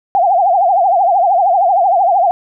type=tone with vibrato; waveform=sine; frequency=740 Hz; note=F#5; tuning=in tune; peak=-8 dBFS; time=0.15-2.31 s; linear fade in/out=0 ms; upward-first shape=triangle; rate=13 Hz; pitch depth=200 cents each way; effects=none